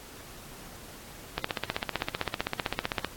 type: click train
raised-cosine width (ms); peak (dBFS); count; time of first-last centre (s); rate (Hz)
0.3; -11; 27; 1.38-3.047; 15.6
effects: pink hiss -47 dBFS RMS until 3.16 s + AAC 64 kbps